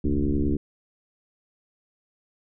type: tone with frequency modulation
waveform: sine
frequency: 149.1 Hz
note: D3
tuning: 27 cents sharp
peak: -20 dBFS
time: 0.04-0.57 s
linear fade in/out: 5 ms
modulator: 70.2 Hz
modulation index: 2.9
effects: none